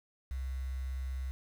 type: tone with quantisation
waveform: sine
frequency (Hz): 65.4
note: C2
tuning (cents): 0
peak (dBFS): -34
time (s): 0.31-1.31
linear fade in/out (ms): 0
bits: 9
effects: none